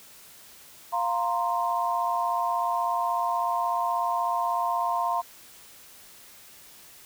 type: chord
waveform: sine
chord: F suspended fourth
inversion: none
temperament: just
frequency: 698.5 / 931.3 / 1047.7 Hz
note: F5 / Bb5 / C6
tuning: 0 / -2 / +2 cents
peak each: -28 dBFS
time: 0.92-5.22 s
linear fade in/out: 20 ms
effects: white hiss -50 dBFS RMS until 7.05 s